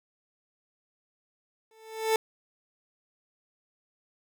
30% pulse tone with exponential growth, 442.3 Hz, A4, 9 cents sharp, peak -17 dBFS, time 1.71-2.16 s, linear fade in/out 2 ms, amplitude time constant 96 ms, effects none

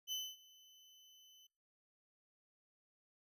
35% pulse tone with ADSR envelope, 3027 Hz, F#7, 39 cents sharp, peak -36 dBFS, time 0.07-1.47 s, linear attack 51 ms, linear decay 240 ms, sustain -24 dB, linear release 6 ms, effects noise-tail reverb RT60 0.5 s tail -24 dB re dry + resampled to 32000 Hz

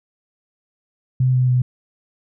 sine tone with pitch steps, 128.6 / 127.05 / 125.52 Hz, C3 / B2 / B2, -30 / +49 / +28 cents, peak -13 dBFS, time 1.2-1.62 s, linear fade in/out 5 ms, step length 140 ms, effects none

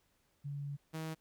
sine / sawtooth tone pair in turn, 142.4 / 159.29 Hz, C#3 / D#3, +47 / +41 cents, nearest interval major second, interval 194 cents, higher second, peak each -38 / -35 dBFS, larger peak second, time 0.44-0.77 / 0.93-1.15 s, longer first, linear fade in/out 20 ms, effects pink hiss -75 dBFS RMS until 1.2 s

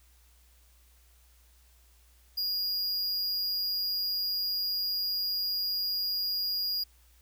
square tone, 4855 Hz, D#8, 43 cents flat, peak -29 dBFS, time 2.37-6.84 s, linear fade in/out 10 ms, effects added 60 Hz sine -59 dBFS peak until 7.21 s + white hiss -65 dBFS RMS until 7.21 s

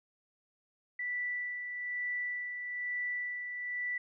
sine tone with tremolo, 1969 Hz, B6, 6 cents flat, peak -32 dBFS, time 0.99-3.98 s, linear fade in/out 5 ms, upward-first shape sine, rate 1.1 Hz, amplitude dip 45%, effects none

